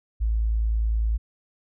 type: tone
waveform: sine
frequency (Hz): 55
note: A1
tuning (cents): 0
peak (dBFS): -20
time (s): 0.2-1.18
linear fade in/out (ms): 20
effects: none